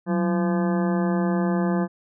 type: harmonic tone with a mistuned harmonic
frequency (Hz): 171.6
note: F3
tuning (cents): -30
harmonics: 1 / 2 / 3 / 4 / 5 / 6 / 7 / 9 / 10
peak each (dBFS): -21 / -27 / -31 / -33 / -35 / -37 / -38 / -40 / -41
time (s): 0.06-1.88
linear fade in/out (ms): 50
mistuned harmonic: 1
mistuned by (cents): +130
effects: none